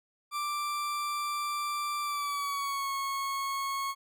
40% pulse tone with pitch glide, 1176 to 1097.2 Hz, D6 to C#6, +2 to -18 cents, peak -30 dBFS, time 0.31-3.95 s, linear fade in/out 50 ms, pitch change -120 cents, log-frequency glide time 2.02-2.91 s, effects none

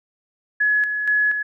sine tone with tremolo, 1694 Hz, G#6, 34 cents sharp, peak -15 dBFS, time 0.6-1.43 s, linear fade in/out 10 ms, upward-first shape square, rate 2.1 Hz, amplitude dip 50%, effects none

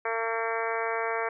harmonic tone, 227.1 Hz, A#3, 45 cents flat, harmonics 2 / 3 / 4 / 5 / 6 / 7 / 8 / 9 / 10, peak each -32 / -34 / -35 / -36 / -37 / -37 / -38 / -39 / -39 dBFS, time 0.05-1.29 s, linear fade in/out 5 ms, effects none

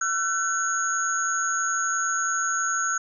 sine tone cluster, 1344 / 1513 / 6650 Hz, E6 / F#6 / G#8, +33 / +38 / +1 cents, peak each -27 dBFS, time 0.01-2.98 s, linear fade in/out 5 ms, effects none

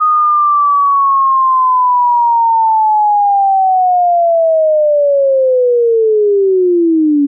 sine linear sweep, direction down, 1244.5 to 279.4 Hz, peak -7 dBFS, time 0-7.27 s, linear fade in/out 20 ms, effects none

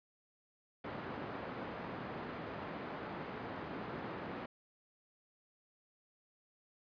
pink band-pass noise, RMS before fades -44 dBFS, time 0.84-4.46 s, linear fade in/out 5 ms, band 160 to 1600 Hz, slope 12 dB/octave, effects resampled to 11025 Hz

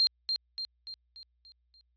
sine tone with echo, 4186 Hz, C8, in tune, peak -21 dBFS, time 0-0.07 s, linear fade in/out 0 ms, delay 290 ms, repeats 6, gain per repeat -6 dB, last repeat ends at 1.81 s, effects added 60 Hz sine -70 dBFS peak until 1.96 s + resampled to 11025 Hz

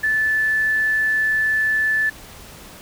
sine tone with quantisation, 1747 Hz, A6, 13 cents flat, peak -16 dBFS, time 0.03-2.1 s, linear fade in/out 10 ms, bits 7, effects pink hiss -41 dBFS RMS until 2.81 s

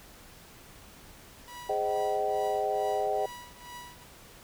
sawtooth tone with tremolo, 975 Hz, B5, 23 cents flat, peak -37 dBFS, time 1.48-4.04 s, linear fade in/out 0 ms, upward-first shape triangle, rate 2.3 Hz, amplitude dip 95%
sine chord, Ab major seventh, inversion none, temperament equal with one note detuned, 415.3 / 523.3 / 622.3 / 765.2 Hz, Ab4 / C5 / Eb5 / G5, 0 / 0 / 0 / -42 cents, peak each -32 / -35 / -32 / -30 dBFS, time 1.69-3.26 s, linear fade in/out 5 ms
effects pink hiss -52 dBFS RMS until 4.43 s

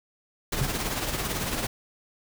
pink noise with tremolo, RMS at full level -27 dBFS, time 0.52-1.67 s, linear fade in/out 5 ms, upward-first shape triangle, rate 18 Hz, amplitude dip 55%
triangle tone with exponential decay, 134.1 Hz, C3, 43 cents sharp, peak -16 dBFS, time 0.61-0.71 s, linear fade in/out 5 ms, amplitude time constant 20 ms
effects none

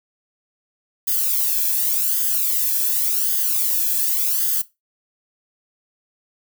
violet noise with flanger, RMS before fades -20 dBFS, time 1.07-4.62 s, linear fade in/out 10 ms, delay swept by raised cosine 0.61 to 1.2 ms, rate 0.88 Hz, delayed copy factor +0.9, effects noise-tail reverb RT60 0.2 s tail -17 dB re dry

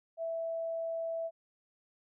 sine tone, 659.3 Hz, E5, in tune, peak -33 dBFS, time 0.17-1.31 s, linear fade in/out 50 ms, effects none

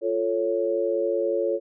sine chord, F augmented, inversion none, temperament equal, 349.2 / 440 / 554.4 Hz, F4 / A4 / C#5, 0 / 0 / 0 cents, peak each -27 / -26 / -25 dBFS, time 0.01-1.6 s, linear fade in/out 50 ms, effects none

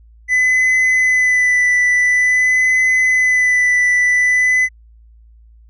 triangle tone with vibrato, 2002 Hz, B6, 23 cents sharp, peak -9 dBFS, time 0.28-4.69 s, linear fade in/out 50 ms, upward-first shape sine, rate 0.48 Hz, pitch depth 19 cents each way, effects added 56 Hz sine -42 dBFS peak until 5.69 s + resampled to 24000 Hz

